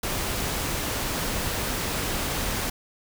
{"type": "noise", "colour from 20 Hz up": "pink", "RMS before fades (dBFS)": -28, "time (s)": [0.03, 2.7], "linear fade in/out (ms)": 5, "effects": []}